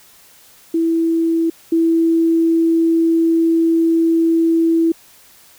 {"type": "tone pair in turn", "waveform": "sine", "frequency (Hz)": [329.6, 329.6], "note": ["E4", "E4"], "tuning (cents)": [0, 0], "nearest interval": "unison", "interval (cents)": 0, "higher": "neither", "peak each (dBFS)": [-13, -11], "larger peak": "second", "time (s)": [[0.74, 1.5], [1.72, 4.92]], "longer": "second", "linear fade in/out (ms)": 5, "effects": ["white hiss -47 dBFS RMS until 5.58 s"]}